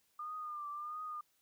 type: tone with vibrato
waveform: sine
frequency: 1207 Hz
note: D6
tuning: 47 cents sharp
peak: -40 dBFS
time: 0.19-1.21 s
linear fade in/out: 5 ms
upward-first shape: triangle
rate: 1.5 Hz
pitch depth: 62 cents each way
effects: white hiss -75 dBFS RMS until 1.41 s